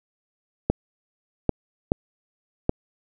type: clicks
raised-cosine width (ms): 2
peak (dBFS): -5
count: 4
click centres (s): 0.7 / 1.493 / 1.919 / 2.694
effects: none